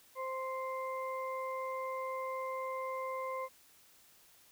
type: harmonic tone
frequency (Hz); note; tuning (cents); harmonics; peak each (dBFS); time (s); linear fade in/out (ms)
523; C5; -1; 1 / 2 / 4; -39 / -39 / -48; 0.15-3.49; 50
effects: white hiss -63 dBFS RMS until 4.51 s